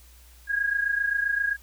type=tone pair together; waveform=sine; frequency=1633.6 / 1661.2 Hz; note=G#6 / G#6; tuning=-29 / 0 cents; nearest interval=unison; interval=29 cents; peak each=-24 / -28 dBFS; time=0.47-1.57 s; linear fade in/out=50 ms; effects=added 60 Hz sine -50 dBFS peak until 1.62 s + white hiss -56 dBFS RMS until 1.62 s